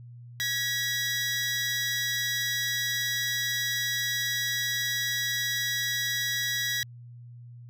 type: tone pair together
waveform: 20% pulse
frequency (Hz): 1661.2 / 1935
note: G#6 / B6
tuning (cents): 0 / -36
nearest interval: minor third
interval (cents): 264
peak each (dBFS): -28 / -23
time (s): 0.4-6.83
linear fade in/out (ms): 0
effects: added 120 Hz sine -43 dBFS peak until 7.69 s